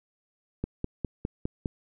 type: click train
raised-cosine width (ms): 3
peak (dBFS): -16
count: 6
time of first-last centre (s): 0.64-1.658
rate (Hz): 4.91
effects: none